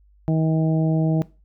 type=harmonic tone; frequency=159.3 Hz; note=D#3; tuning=41 cents sharp; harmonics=1 / 2 / 3 / 4 / 5; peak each=-18 / -24 / -33 / -30 / -37 dBFS; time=0.28-1.22 s; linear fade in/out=0 ms; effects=noise-tail reverb RT60 0.3 s tail -19 dB re dry + added 50 Hz sine -52 dBFS peak until 1.44 s